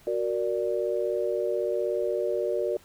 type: chord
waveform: sine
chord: Gb augmented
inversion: none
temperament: equal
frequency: 370 / 466.2 / 587.3 Hz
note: Gb4 / Bb4 / D5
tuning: 0 / 0 / 0 cents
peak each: -29 dBFS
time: 0.07-2.77 s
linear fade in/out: 2 ms
effects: pink hiss -56 dBFS RMS until 2.84 s

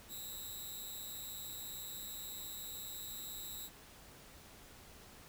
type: tone with amplitude modulation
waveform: 5% pulse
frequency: 3868 Hz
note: B7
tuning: 37 cents flat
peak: -32 dBFS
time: 0.08-3.7 s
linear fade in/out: 50 ms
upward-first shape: sine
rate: 206 Hz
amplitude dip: 100%
effects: pink hiss -57 dBFS RMS until 5.28 s

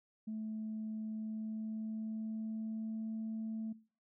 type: tone with pitch glide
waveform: sine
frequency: 217.9 to 221.2 Hz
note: A3 to A3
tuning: -17 to +9 cents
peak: -37 dBFS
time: 0.27-3.73 s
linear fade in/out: 10 ms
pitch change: +26 cents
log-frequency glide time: 1.09-3.14 s
effects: noise-tail reverb RT60 0.4 s tail -20 dB re dry + tanh soft clip ceiling -34 dBFS

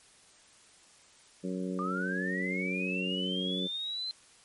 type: harmonic tone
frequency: 92.5 Hz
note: F#2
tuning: in tune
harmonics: 2 / 3 / 4 / 5 / 6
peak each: -34 / -38 / -40 / -42 / -44 dBFS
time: 1.43-3.68 s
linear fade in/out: 20 ms
type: linear sweep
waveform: sine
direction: up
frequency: 1177 to 4123 Hz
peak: -33 dBFS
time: 1.79-4.11 s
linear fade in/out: 0 ms
effects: white hiss -59 dBFS RMS until 4.44 s + MP3 48 kbps

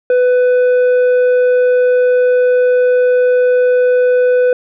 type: tone with tanh clipping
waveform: sine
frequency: 498.5 Hz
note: B4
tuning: 16 cents sharp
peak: -9 dBFS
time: 0.1-4.53 s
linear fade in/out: 2 ms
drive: 6 dB
effects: none

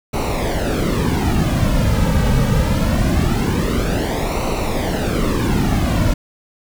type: noise with flanger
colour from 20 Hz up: brown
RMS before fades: -17 dBFS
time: 0.13-6.14 s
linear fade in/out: 10 ms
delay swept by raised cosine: 0.59 to 2.89 ms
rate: 0.23 Hz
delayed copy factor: -0.7
effects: none

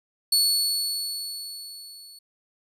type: tone with level ramp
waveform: sawtooth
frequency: 4416 Hz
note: C#8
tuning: 7 cents flat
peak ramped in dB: -14 to -42 dBFS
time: 0.32-2.19 s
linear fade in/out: 5 ms
effects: resampled to 32000 Hz

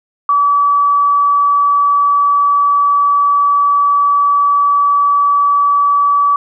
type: tone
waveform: sine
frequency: 1147 Hz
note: D6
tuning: 41 cents flat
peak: -8 dBFS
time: 0.29-6.36 s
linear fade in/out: 2 ms
effects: none

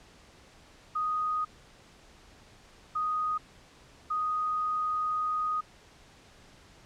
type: tone bursts at uneven times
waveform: sine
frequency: 1244.5 Hz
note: D#6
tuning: in tune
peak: -27 dBFS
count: 3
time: 0.95-1.45 / 2.95-3.38 / 4.1-5.61 s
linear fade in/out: 10 ms
effects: pink hiss -56 dBFS RMS until 6.85 s + low-pass 7000 Hz 12 dB/octave

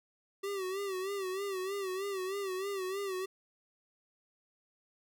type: tone with vibrato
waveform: square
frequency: 385.9 Hz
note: G4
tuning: 27 cents flat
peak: -35 dBFS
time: 0.43-3.26 s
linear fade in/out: 10 ms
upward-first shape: sine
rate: 3.2 Hz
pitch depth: 80 cents each way
effects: none

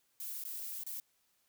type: noise with dropouts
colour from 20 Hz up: violet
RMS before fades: -42 dBFS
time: 0.2-1 s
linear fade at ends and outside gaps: 1 ms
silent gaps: 0.438-0.451 / 0.836-0.865 s
effects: white hiss -75 dBFS RMS until 1.48 s

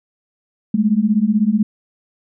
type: beating tone pair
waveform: sine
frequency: 203.3 / 219.3 Hz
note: G#3 / A3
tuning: -37 / -6 cents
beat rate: 16 Hz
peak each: -16 / -15 dBFS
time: 0.74-1.63 s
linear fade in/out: 5 ms
effects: none

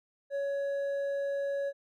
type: tone with hard clipping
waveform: sine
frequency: 559 Hz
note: C#5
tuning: 14 cents sharp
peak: -31 dBFS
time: 0.3-1.73 s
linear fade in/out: 50 ms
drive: 4 dB
effects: none

